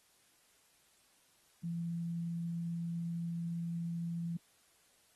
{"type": "tone", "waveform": "sine", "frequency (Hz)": 169.1, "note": "E3", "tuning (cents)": 44, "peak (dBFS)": -35, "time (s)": [1.64, 4.37], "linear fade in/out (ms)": 5, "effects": ["white hiss -69 dBFS RMS until 5.15 s", "AAC 32 kbps"]}